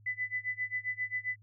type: tone with tremolo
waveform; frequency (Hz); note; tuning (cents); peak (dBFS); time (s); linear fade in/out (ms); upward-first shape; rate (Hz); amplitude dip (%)
sine; 2000; B6; +21; -29; 0.06-1.36; 5; sine; 7.5; 95
effects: added 105 Hz sine -56 dBFS peak until 1.42 s